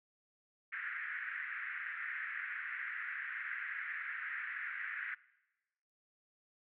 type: band-pass noise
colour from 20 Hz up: white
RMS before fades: -42 dBFS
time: 0.72-5.15 s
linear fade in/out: 10 ms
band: 1500 to 2000 Hz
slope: 48 dB/octave
effects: noise-tail reverb RT60 1.0 s tail -21 dB re dry